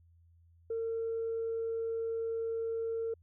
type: tone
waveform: sine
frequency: 454.9 Hz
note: A#4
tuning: 42 cents flat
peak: -31 dBFS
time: 0.7-3.14 s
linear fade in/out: 5 ms
effects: tanh soft clip ceiling -28 dBFS + added 84 Hz sine -60 dBFS peak until 3.22 s